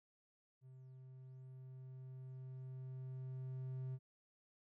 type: tone with level ramp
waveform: triangle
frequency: 130 Hz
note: C3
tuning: 11 cents flat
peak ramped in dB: -54 to -39 dBFS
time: 0.61-3.99 s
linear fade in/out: 50 ms
effects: none